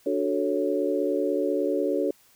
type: chord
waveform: sine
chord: D major seventh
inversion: none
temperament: equal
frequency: 293.7 / 370 / 440 / 554.4 Hz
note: D4 / F#4 / A4 / C#5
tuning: 0 / 0 / 0 / 0 cents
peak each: -28 dBFS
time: 0.06-2.11 s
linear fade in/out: 5 ms
effects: white hiss -59 dBFS RMS until 2.35 s